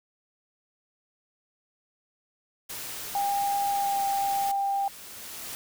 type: noise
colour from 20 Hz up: white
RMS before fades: -37 dBFS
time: 2.69-4.52 s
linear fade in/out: 10 ms
type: noise with exponential growth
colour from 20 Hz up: white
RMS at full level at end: -37 dBFS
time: 2.69-5.55 s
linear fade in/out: 0 ms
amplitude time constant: 620 ms
type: tone with pitch glide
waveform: sine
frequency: 802 to 793.2 Hz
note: G5 to G5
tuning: +39 to +20 cents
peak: -24 dBFS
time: 3.15-4.88 s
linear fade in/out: 2 ms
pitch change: -19 cents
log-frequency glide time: 3.72-4.05 s
effects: none